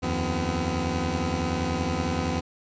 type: tone cluster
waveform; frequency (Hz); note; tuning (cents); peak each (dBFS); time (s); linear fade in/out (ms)
15% pulse; 78.8 / 89.4 / 253; D#2 / F2 / B3; +23 / +41 / +42; -23; 0.02-2.41; 20
effects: resampled to 16000 Hz